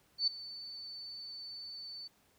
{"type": "tone with ADSR envelope", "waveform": "sine", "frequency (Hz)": 4509, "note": "C#8", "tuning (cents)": 29, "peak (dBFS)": -25, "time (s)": [0.18, 2.08], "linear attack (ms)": 95, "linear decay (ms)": 5, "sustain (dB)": -18, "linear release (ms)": 12, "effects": ["pink hiss -69 dBFS RMS until 2.38 s", "high-pass 60 Hz 12 dB/octave"]}